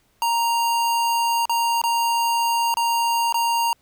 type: tone with dropouts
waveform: square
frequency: 932.3 Hz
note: A#5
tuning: in tune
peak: -19 dBFS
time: 0.22-3.73 s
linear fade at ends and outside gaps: 1 ms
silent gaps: 1.455-1.495 / 1.816-1.838 / 2.741-2.77 / 3.325-3.343 s
effects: pink hiss -63 dBFS RMS until 3.81 s